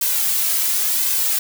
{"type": "noise with flanger", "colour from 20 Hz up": "blue", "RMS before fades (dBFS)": -19, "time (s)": [0.01, 1.39], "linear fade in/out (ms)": 5, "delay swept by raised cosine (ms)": [1.9, 3.1], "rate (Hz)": 0.93, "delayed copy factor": 0.55, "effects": []}